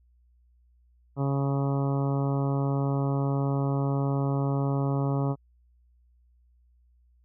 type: harmonic tone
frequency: 138.59 Hz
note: C#3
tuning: in tune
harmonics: 1 / 2 / 3 / 4 / 5 / 6 / 7 / 8 / 9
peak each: -25 / -31 / -35 / -37 / -39 / -41 / -42 / -43 / -44 dBFS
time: 1.16-5.36 s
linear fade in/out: 50 ms
effects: added 60 Hz sine -59 dBFS peak until 7.24 s